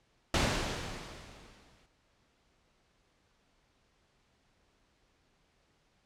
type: noise with exponential decay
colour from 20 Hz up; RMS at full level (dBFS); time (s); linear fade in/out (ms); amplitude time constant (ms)
pink; -26; 0.34-1.86; 2; 330
effects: pink hiss -71 dBFS RMS until 6.05 s + low-pass 6000 Hz 12 dB/octave